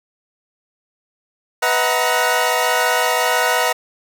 20% pulse chord, B major seventh, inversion none, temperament equal with one note detuned, 493.9 / 636.8 / 740 / 932.3 Hz, B4 / D#5 / F#5 / A#5, 0 / +40 / 0 / 0 cents, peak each -16 dBFS, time 1.62-3.73 s, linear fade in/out 10 ms, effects none

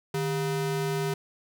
square ring-modulated tone, 277.2 Hz, C#4, in tune, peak -24 dBFS, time 0.14-1.14 s, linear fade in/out 5 ms, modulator 123 Hz, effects none

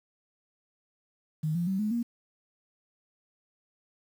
sine tone with pitch steps, 155.56 / 172.6 / 191.52 / 212.5 / 235.8 Hz, D#3 / F3 / G3 / G#3 / A#3, 0 / -20 / -40 / +40 / +20 cents, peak -26 dBFS, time 1.43-2.03 s, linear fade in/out 10 ms, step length 120 ms, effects 9-bit

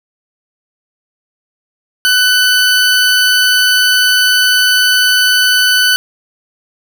20% pulse tone, 1498 Hz, F#6, 21 cents sharp, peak -3 dBFS, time 2.05-5.96 s, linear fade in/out 0 ms, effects none

